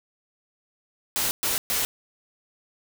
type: noise bursts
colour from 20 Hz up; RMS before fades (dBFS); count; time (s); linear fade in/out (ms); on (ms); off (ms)
white; -25; 3; 1.16-1.85; 0; 150; 120
effects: none